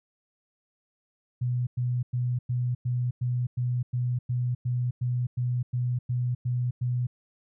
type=tone bursts; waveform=sine; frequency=123.47 Hz; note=B2; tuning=in tune; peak=-24 dBFS; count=16; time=1.41-7.07 s; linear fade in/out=10 ms; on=260 ms; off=100 ms; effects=none